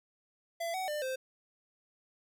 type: tone with pitch steps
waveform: square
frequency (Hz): 674 / 751 / 598 / 521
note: E5 / F#5 / D5 / C5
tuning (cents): +38 / +26 / +31 / -7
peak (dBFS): -34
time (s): 0.6-1.16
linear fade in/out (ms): 10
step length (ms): 140
effects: none